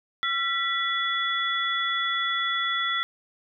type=tone cluster; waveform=sine; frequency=1356 / 1960 / 3416 Hz; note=E6 / B6 / G#7; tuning=+49 / -14 / +48 cents; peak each=-28 dBFS; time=0.23-3.03 s; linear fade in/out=0 ms; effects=none